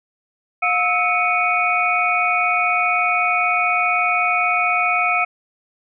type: tone cluster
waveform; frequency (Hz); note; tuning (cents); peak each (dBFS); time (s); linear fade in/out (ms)
sine; 714 / 1300 / 2231 / 2476; F5 / E6 / C#7 / D#7; +38 / -24 / +11 / -9; -21; 0.62-5.25; 10
effects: none